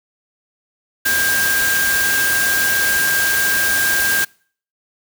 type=tone in noise; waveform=sine; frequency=1600 Hz; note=G6; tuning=35 cents sharp; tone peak=-16 dBFS; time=1.05-4.25 s; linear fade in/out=10 ms; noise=white; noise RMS=-20 dBFS; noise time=1.05-4.25 s; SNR=+1 dB; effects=noise-tail reverb RT60 0.5 s tail -26 dB re dry